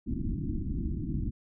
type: low-pass noise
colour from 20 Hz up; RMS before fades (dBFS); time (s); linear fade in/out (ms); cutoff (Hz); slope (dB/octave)
pink; -32; 0.06-1.31; 20; 340; 96
effects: none